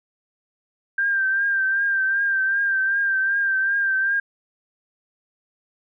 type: tone with vibrato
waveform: sine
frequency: 1582 Hz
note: G6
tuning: 15 cents sharp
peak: -18 dBFS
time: 0.98-4.2 s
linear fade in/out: 5 ms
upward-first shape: triangle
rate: 2.6 Hz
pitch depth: 47 cents each way
effects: none